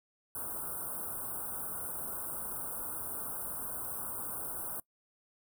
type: band-stop noise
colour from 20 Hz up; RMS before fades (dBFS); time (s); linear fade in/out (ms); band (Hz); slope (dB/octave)
white; -39; 0.35-4.8; 2; 1500 to 8500; 96
effects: noise-tail reverb RT60 0.1 s tail -23 dB re dry